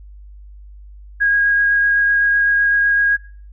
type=tone with vibrato; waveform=sine; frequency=1639 Hz; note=G#6; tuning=23 cents flat; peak=-12 dBFS; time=1.2-3.17 s; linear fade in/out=20 ms; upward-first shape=sine; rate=7.9 Hz; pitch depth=9 cents each way; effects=noise-tail reverb RT60 0.4 s tail -17 dB re dry + added 50 Hz sine -36 dBFS peak until 3.52 s